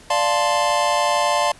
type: chord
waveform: square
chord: D minor seventh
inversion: none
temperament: equal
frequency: 587.3 / 698.5 / 880 / 1046.5 Hz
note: D5 / F5 / A5 / C6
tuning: 0 / 0 / 0 / 0 cents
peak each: -23 dBFS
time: 0.1-1.52 s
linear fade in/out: 5 ms
effects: pink hiss -46 dBFS RMS until 1.59 s + resampled to 24000 Hz

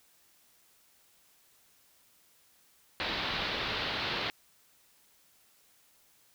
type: low-pass noise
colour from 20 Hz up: white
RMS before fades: -34 dBFS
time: 3-4.3 s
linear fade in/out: 0 ms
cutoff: 4300 Hz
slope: 48 dB/octave
effects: white hiss -65 dBFS RMS until 6.34 s

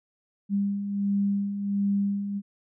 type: beating tone pair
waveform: sine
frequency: 199.1 / 200.5 Hz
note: G3 / G3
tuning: +27 / +39 cents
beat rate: 1.4 Hz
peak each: -32 / -24 dBFS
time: 0.49-2.42 s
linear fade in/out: 50 ms
effects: none

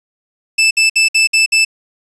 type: tone bursts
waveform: sawtooth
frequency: 2637 Hz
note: E7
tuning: in tune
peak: -5 dBFS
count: 6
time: 0.58-1.65 s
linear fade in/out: 10 ms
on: 130 ms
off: 58 ms
effects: resampled to 22050 Hz + 7-bit

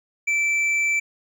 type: tone with hard clipping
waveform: triangle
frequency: 2328 Hz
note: D7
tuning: 16 cents flat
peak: -20 dBFS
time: 0.27-1 s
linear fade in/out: 10 ms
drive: 8 dB
effects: none

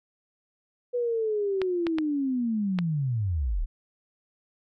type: linear sweep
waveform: sine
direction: down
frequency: 493.9 to 30.2 Hz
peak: -24 dBFS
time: 0.93-3.66 s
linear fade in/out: 20 ms
type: clicks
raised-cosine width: 0.3 ms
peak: -15 dBFS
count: 4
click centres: 1.617 / 1.868 / 1.985 / 2.788 s
effects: none

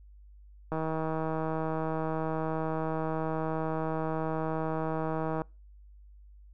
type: click train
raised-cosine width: 1 ms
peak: -19 dBFS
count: 748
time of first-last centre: 0.72-5.418 s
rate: 159 Hz
effects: noise-tail reverb RT60 0.3 s tail -26 dB re dry + added 50 Hz sine -50 dBFS peak until 6.53 s

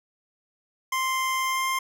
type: tone with pitch glide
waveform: 25% pulse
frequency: 1046.5 to 1054.4 Hz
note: C6 to C6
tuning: 0 to +13 cents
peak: -20 dBFS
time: 0.92-1.79 s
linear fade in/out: 5 ms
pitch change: +13 cents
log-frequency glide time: 1.36-1.67 s
effects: none

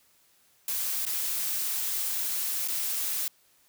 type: noise with dropouts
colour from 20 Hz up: blue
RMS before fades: -30 dBFS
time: 0.68-3.28 s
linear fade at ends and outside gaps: 2 ms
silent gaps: 1.053-1.065 / 2.677-2.683 s
effects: white hiss -64 dBFS RMS until 3.68 s

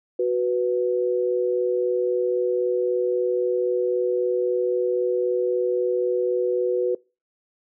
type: tone pair together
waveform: sine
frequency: 369.6 / 493.4 Hz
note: F#4 / B4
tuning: -2 / -2 cents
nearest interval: perfect fourth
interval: 500 cents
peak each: -22 dBFS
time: 0.19-6.95 s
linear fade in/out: 5 ms
effects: noise-tail reverb RT60 0.3 s tail -24 dB re dry

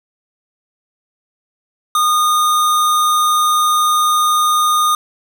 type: tone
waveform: square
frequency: 1226 Hz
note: D#6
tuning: 26 cents flat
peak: -12 dBFS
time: 1.95-4.95 s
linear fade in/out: 2 ms
effects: none

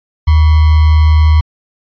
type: tone with sample-and-hold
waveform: sine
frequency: 77.78 Hz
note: D#2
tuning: in tune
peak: -4 dBFS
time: 0.27-1.41 s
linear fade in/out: 10 ms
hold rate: 1050 Hz
effects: resampled to 11025 Hz

